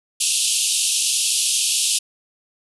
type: band-pass noise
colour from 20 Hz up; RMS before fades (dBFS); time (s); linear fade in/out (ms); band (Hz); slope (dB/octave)
white; -20; 0.2-1.99; 10; 2600 to 11000; 96
effects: none